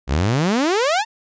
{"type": "exponential sweep", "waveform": "sawtooth", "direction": "up", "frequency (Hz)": [60.3, 932.3], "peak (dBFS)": -12, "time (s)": [0.07, 1.05], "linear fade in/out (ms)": 50, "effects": ["resampled to 16000 Hz"]}